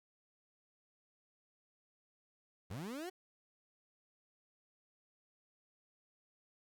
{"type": "linear sweep", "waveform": "30% pulse", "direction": "up", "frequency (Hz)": [78.1, 382.3], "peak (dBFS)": -39, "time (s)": [2.7, 3.1], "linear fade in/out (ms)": 10, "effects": ["12-bit"]}